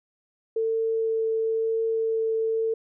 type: tone with vibrato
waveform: sine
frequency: 447.8 Hz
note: A4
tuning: 30 cents sharp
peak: -22 dBFS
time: 0.56-2.74 s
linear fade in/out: 5 ms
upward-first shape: triangle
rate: 0.98 Hz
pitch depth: 8 cents each way
effects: none